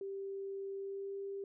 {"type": "tone with pitch glide", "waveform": "sine", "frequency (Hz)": [392, 395.2], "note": ["G4", "G4"], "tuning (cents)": [0, 14], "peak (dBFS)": -39, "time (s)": [0.01, 1.44], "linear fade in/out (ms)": 2, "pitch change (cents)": 14, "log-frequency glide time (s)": [0.75, 1.16], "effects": []}